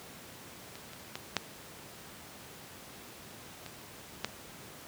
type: clicks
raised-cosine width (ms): 0.2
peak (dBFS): -27 / -29 / -19 / -10 / -25 / -13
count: 6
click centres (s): 0.755 / 0.934 / 1.155 / 1.367 / 3.663 / 4.246
effects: pink hiss -49 dBFS RMS until 4.87 s + high-pass 100 Hz 12 dB/octave